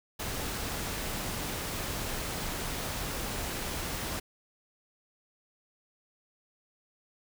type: noise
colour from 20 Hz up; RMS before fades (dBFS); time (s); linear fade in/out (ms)
pink; -35; 0.19-4.2; 10
effects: none